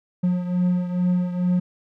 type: beating tone pair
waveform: triangle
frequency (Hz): 178.9 / 181.2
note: F3 / F#3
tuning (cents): +42 / -36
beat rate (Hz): 2.3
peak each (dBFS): -18 / -24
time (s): 0.23-1.6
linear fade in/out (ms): 10
effects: none